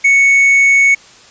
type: tone with hard clipping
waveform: sine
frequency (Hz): 2217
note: C#7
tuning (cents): 0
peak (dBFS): -7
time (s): 0.04-0.95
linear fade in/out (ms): 10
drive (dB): 3
effects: white hiss -41 dBFS RMS until 1.3 s + resampled to 16000 Hz